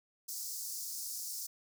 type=high-pass noise; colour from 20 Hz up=pink; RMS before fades=-41 dBFS; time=0.28-1.47 s; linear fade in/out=10 ms; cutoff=4900 Hz; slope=48 dB/octave; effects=none